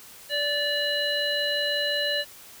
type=harmonic tone with a mistuned harmonic; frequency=582 Hz; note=D5; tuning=16 cents flat; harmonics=1 / 3 / 5 / 7; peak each=-29 / -29 / -29 / -29 dBFS; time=0.29-2.25 s; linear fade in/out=50 ms; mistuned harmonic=7; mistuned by=-20 cents; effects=white hiss -47 dBFS RMS until 2.6 s